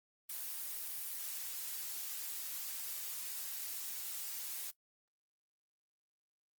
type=noise; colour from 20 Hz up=blue; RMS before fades=-42 dBFS; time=0.29-4.71 s; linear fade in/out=10 ms; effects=noise-tail reverb RT60 0.1 s tail -19 dB re dry + Opus 24 kbps